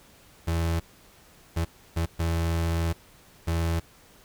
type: tone bursts at uneven times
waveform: 35% pulse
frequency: 83.2 Hz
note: E2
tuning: 17 cents sharp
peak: -22 dBFS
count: 5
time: 0.47-0.8 / 1.56-1.65 / 1.96-2.06 / 2.19-2.93 / 3.47-3.8 s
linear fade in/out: 10 ms
effects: pink hiss -55 dBFS RMS until 4.24 s